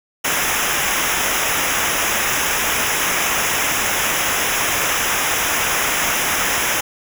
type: noise with comb filter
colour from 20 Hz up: pink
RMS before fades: -19 dBFS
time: 0.24-6.81 s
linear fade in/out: 10 ms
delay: 0.23 ms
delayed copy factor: -0.85
effects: none